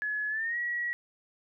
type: tone with pitch glide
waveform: sine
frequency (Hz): 1700 to 1919.2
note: G#6 to A#6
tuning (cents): +40 to +50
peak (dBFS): -29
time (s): 0.02-0.93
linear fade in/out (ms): 0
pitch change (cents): +210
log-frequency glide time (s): 0.29-0.58
effects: none